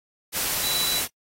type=tone in noise; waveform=sine; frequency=3951 Hz; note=B7; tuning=in tune; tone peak=-25 dBFS; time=0.61-1.02 s; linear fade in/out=50 ms; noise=white; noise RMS=-26 dBFS; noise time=0.32-1.08 s; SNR=-2 dB; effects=noise-tail reverb RT60 0.1 s tail -26 dB re dry + AAC 48 kbps